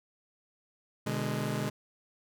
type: chord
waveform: sawtooth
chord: G# diminished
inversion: first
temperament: just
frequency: 124.59 / 149.51 / 207.7 Hz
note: B2 / D3 / G#3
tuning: +16 / +31 / 0 cents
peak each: -31 dBFS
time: 1.06-1.7 s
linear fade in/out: 10 ms
effects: none